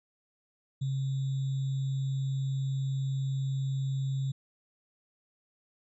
sine tone with sample-and-hold, 135 Hz, C#3, 45 cents flat, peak -28 dBFS, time 0.81-4.32 s, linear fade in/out 10 ms, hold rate 3675 Hz, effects resampled to 22050 Hz

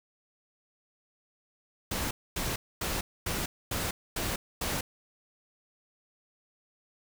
pink noise bursts, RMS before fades -32 dBFS, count 7, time 1.91-4.81 s, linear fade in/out 5 ms, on 200 ms, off 250 ms, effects none

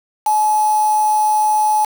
sine tone with quantisation, 853 Hz, G#5, 46 cents sharp, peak -12 dBFS, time 0.26-1.85 s, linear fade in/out 5 ms, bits 4, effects none

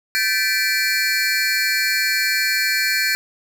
square tone cluster, 1553 / 1750 / 1988 / 2344 / 4321 Hz, G6 / A6 / B6 / D7 / C#8, -17 / -10 / +11 / -4 / -45 cents, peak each -24 / -25 / -29 / -23 / -24 dBFS, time 0.15-3.15 s, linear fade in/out 0 ms, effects none

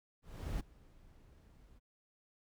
brown noise with ADSR envelope, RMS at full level -37 dBFS, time 0.22-1.8 s, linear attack 380 ms, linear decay 12 ms, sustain -24 dB, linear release 29 ms, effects none

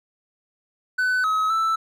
triangle tone with pitch steps, 1504 / 1278 / 1322 Hz, F#6 / D#6 / E6, +28 / +46 / +5 cents, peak -17 dBFS, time 0.98-1.76 s, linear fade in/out 10 ms, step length 260 ms, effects none

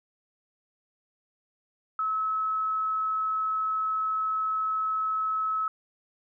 sine tone, 1293 Hz, E6, 34 cents flat, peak -25 dBFS, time 1.99-5.68 s, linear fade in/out 2 ms, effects none

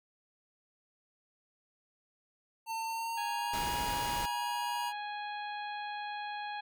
square tone with pitch glide, 901 to 954.6 Hz, A5 to A#5, +41 to +41 cents, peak -35 dBFS, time 2.66-4.93 s, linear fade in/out 50 ms, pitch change +100 cents, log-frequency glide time 2.85-3.73 s
harmonic tone, 830.6 Hz, G#5, in tune, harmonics 1 / 2 / 3 / 4 / 5, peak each -38 / -44 / -48 / -50 / -52 dBFS, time 3.17-6.61 s, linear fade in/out 10 ms
pink noise, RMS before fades -39 dBFS, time 3.53-4.26 s, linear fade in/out 5 ms
effects none

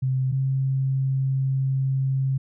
sine tone pair in turn, 130.81 / 133.87 Hz, C3 / C3, 0 / +40 cents, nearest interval unison, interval 40 cents, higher second, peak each -20 / -20 dBFS, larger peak neither, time 0.02-0.32 / 0.32-2.38 s, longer second, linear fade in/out 10 ms, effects none

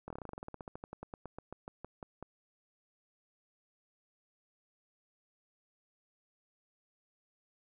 slowing click train, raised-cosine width 1 ms, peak -29 dBFS, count 27, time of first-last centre 0.08-2.226 s, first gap 23 ms, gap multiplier 1.09, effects none

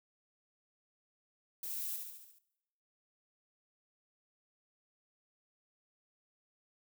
violet noise with echo, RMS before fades -41 dBFS, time 1.63-1.96 s, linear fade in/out 2 ms, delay 71 ms, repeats 6, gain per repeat -4 dB, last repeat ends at 2.386 s, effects noise-tail reverb RT60 0.9 s tail -20 dB re dry

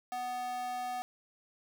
square tone with high-pass filter, 247.8 Hz, B3, 6 cents sharp, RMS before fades -37 dBFS, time 0.12-1.02 s, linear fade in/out 0 ms, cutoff 700 Hz, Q 3.6, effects none

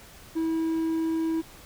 triangle tone, 324.4 Hz, E4, 28 cents flat, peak -22 dBFS, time 0.35-1.42 s, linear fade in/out 20 ms, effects pink hiss -49 dBFS RMS until 1.65 s

